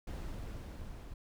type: noise with level ramp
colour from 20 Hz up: brown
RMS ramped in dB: -40 to -47 dBFS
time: 0.07-1.14 s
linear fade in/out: 5 ms
effects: none